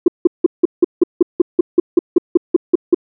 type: tone bursts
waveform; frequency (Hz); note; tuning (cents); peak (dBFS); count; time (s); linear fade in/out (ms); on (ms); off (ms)
sine; 349.2; F4; 0; -3; 16; 0.06-2.946; 5; 21; 170
effects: tanh soft clip ceiling 0 dBFS